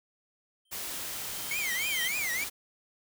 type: tone with exponential growth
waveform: square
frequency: 3134 Hz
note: G7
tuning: 1 cent flat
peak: -31 dBFS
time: 0.65-2.08 s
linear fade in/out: 5 ms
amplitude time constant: 310 ms
type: noise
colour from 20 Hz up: white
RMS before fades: -37 dBFS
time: 0.71-2.5 s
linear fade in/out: 20 ms
type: tone with vibrato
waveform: 45% pulse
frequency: 2163 Hz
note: C#7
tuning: 43 cents flat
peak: -30 dBFS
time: 1.51-2.44 s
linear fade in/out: 2 ms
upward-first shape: triangle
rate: 3.4 Hz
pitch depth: 260 cents each way
effects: none